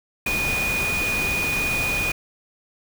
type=tone in noise; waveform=sine; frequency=2464 Hz; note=D#7; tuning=17 cents flat; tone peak=-22 dBFS; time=0.26-2.12 s; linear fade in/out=5 ms; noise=pink; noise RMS=-28 dBFS; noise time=0.26-2.12 s; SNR=+3 dB; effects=none